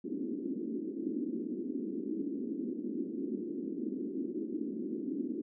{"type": "band-pass noise", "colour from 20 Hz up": "pink", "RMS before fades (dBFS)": -37, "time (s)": [0.04, 5.42], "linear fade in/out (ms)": 10, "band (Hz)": [230, 360], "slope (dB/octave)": 48, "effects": []}